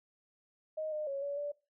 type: tone with pitch steps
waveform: sine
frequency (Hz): 624 / 609 / 553 / 568 / 581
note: D#5 / D#5 / C#5 / C#5 / D5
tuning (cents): +5 / -37 / -4 / +42 / -19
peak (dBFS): -34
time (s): 0.77-1.52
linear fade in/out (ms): 10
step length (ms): 150
effects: noise-tail reverb RT60 0.3 s tail -21 dB re dry